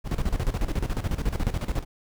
brown noise with tremolo, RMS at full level -24 dBFS, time 0.04-1.85 s, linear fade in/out 50 ms, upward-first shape square, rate 14 Hz, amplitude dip 75%, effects none

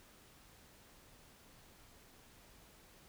silence, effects pink hiss -62 dBFS RMS until 3.08 s

